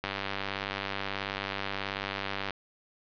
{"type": "click train", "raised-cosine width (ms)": 0.3, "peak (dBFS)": -16, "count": 244, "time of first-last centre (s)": [0.04, 2.507], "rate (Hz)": 98.5, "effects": ["resampled to 11025 Hz", "7-bit"]}